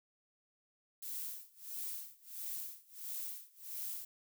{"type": "noise with tremolo", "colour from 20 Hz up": "violet", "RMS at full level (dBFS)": -41, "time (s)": [1.02, 4.05], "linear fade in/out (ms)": 5, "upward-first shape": "sine", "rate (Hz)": 1.5, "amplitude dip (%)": 95, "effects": []}